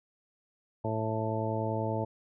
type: harmonic tone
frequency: 110.3 Hz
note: A2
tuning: 5 cents sharp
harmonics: 1 / 2 / 3 / 4 / 5 / 6 / 8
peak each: -33 / -38 / -38 / -38 / -37 / -37 / -37 dBFS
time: 0.84-2.05 s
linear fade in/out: 10 ms
effects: none